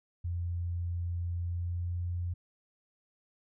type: tone with pitch glide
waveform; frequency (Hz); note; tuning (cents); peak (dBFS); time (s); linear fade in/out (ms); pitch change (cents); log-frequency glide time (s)
sine; 86.7 to 87.76; F2 to F2; -12 to +9; -31; 0.24-2.34; 10; +21; 1.4-2.02
effects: none